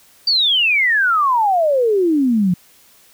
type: exponential sweep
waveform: sine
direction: down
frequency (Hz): 4699 to 171.7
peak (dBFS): -12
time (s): 0.27-2.54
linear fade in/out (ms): 5
effects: white hiss -50 dBFS RMS until 3.13 s